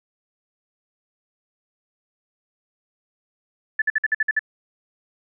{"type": "tone bursts", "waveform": "sine", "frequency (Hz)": 1743, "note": "A6", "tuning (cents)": -17, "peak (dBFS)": -16, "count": 8, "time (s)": [3.79, 4.393], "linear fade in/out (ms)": 5, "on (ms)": 29, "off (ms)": 53, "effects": []}